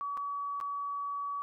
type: tone with dropouts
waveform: sine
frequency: 1137 Hz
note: C#6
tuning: 44 cents sharp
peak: -33 dBFS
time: 0.01-1.42 s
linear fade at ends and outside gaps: 0 ms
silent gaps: 0.171-0.175 / 0.602-0.611 s
effects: none